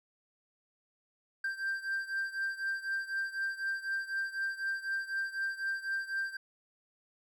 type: beating tone pair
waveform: triangle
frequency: 1575 / 1579 Hz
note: G6 / G6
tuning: +8 / +12 cents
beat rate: 4 Hz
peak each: -33 / -36 dBFS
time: 1.44-6.37 s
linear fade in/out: 5 ms
effects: none